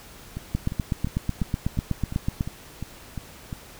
two click trains, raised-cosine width 5 ms, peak -11 / -19 dBFS, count 16 / 10, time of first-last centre 0.55-2.409 / 0.37-3.528 s, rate 8.07 / 2.85 Hz, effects pink hiss -46 dBFS RMS until 3.79 s

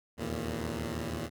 10% pulse tone cluster, 76.7 / 82.9 / 114.9 Hz, D#2 / E2 / A#2, -24 / +10 / -25 cents, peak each -30 dBFS, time 0.17-1.3 s, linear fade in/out 50 ms, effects none

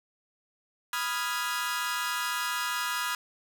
sawtooth chord, F half-diminished seventh, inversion second, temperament equal, 987.8 / 1244.5 / 1396.9 / 1661.2 Hz, Cb6 / Eb6 / F6 / Ab6, 0 / 0 / 0 / 0 cents, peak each -31 dBFS, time 0.93-3.15 s, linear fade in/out 2 ms, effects none

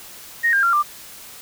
sine tone with pitch steps, 1863 / 1603.2 / 1379.6 / 1187.3 Hz, A#6 / G6 / F6 / D6, -2 / +38 / -22 / +19 cents, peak -14 dBFS, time 0.43-0.83 s, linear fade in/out 20 ms, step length 100 ms, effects white hiss -40 dBFS RMS until 1.41 s

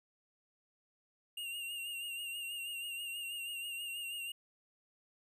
square tone with vibrato, 2800 Hz, F7, 4 cents sharp, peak -40 dBFS, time 1.37-4.32 s, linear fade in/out 5 ms, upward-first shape sine, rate 6.2 Hz, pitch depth 42 cents each way, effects none

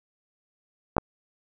clicks, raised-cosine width 1 ms, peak -7 dBFS, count 2, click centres 0.967 / 0.982 s, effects none

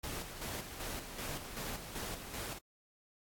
pink noise with tremolo, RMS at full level -41 dBFS, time 0.03-2.59 s, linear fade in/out 10 ms, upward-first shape square, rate 2.6 Hz, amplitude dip 50%, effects AAC 64 kbps

